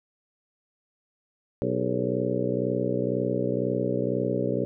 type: harmonic tone with a mistuned harmonic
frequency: 62 Hz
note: B1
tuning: 7 cents sharp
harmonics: 2 / 3 / 4 / 5 / 6 / 7 / 8 / 9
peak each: -32 / -32 / -32 / -32 / -32 / -32 / -32 / -32 dBFS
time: 1.62-4.65 s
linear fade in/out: 0 ms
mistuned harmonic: 6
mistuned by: +100 cents
effects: none